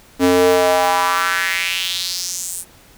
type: tone with high-pass filter sweep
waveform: square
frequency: 89.7 Hz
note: F2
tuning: 47 cents sharp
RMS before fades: -17 dBFS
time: 0.19-2.65 s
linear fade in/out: 50 ms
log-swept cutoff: 300 to 9700 Hz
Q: 3.3
effects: pink hiss -47 dBFS RMS until 2.97 s